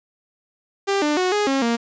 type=tone with pitch steps; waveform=sawtooth; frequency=395.7 / 298 / 366.9 / 415.6 / 271.1 / 233.6 Hz; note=G4 / D4 / F#4 / G#4 / C#4 / A#3; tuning=+16 / +25 / -15 / +1 / -38 / +4 cents; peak=-14 dBFS; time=0.87-1.77 s; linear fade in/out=20 ms; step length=150 ms; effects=resampled to 16000 Hz + 8-bit